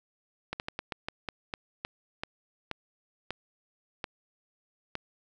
slowing click train, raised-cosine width 0.3 ms, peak -17 dBFS, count 14, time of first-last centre 0.53-4.954 s, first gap 69 ms, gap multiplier 1.24, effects none

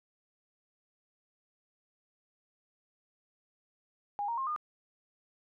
sine tone with pitch steps, 817 / 933.1 / 1065.7 / 1217.1 Hz, G#5 / A#5 / C6 / D#6, -29 / +1 / +31 / -39 cents, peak -31 dBFS, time 4.19-4.562 s, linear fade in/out 0 ms, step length 93 ms, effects none

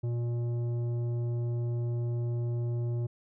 triangle tone with tanh clipping, 119.1 Hz, A#2, 38 cents sharp, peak -30 dBFS, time 0.03-3.07 s, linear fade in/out 10 ms, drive 14 dB, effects none

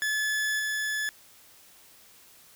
40% pulse tone with level steps, 1721 Hz, A6, 39 cents flat, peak -25 / -27 dBFS, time 0.02-1.09 s, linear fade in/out 0 ms, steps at 0.59 s, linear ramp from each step 5 ms, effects white hiss -55 dBFS RMS until 2.55 s

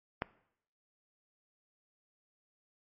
click, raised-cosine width 0.5 ms, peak -16 dBFS, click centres 0.221 s, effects noise-tail reverb RT60 0.7 s tail -20 dB re dry + MP3 32 kbps

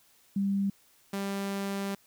sine / sawtooth tone pair in turn, 197.7 / 197.7 Hz, G3 / G3, +15 / +15 cents, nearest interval unison, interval 0 cents, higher neither, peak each -25 / -27 dBFS, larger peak first, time 0.36-0.7 / 1.13-1.95 s, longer second, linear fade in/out 5 ms, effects white hiss -63 dBFS RMS until 2.06 s

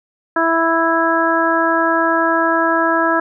harmonic tone, 329.6 Hz, E4, in tune, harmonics 1 / 2 / 3 / 4 / 5, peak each -19 / -19 / -19 / -19 / -19 dBFS, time 0.36-3.2 s, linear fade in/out 5 ms, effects none

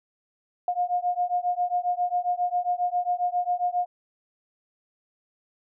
sine beating tone pair, 710 / 717.4 Hz, F5 / F5, +28 / +46 cents, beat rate 7.4 Hz, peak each -26 dBFS, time 0.68-3.86 s, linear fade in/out 2 ms, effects none

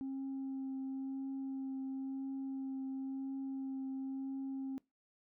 sine tone with vibrato, 268 Hz, C4, 42 cents sharp, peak -36 dBFS, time 0.01-4.78 s, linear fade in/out 0 ms, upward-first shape triangle, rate 0.97 Hz, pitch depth 13 cents each way, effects noise-tail reverb RT60 0.2 s tail -23 dB re dry + tanh soft clip ceiling -36 dBFS

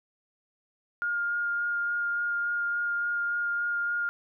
sine tone with vibrato, 1414 Hz, F6, 21 cents sharp, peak -26 dBFS, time 1.02-4.09 s, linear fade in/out 0 ms, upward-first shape sine, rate 3.5 Hz, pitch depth 10 cents each way, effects none

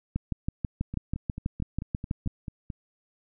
two click trains, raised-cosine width 5 ms, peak -15 / -22 dBFS, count 14 / 9, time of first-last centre 0.16-2.274 / 0.94-2.702 s, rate 6.15 / 4.54 Hz, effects none

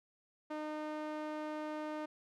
sawtooth tone with band-pass filter, 305.5 Hz, D#4, 32 cents flat, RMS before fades -41 dBFS, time 0.5-2.06 s, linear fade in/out 10 ms, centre 720 Hz, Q 0.77, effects none

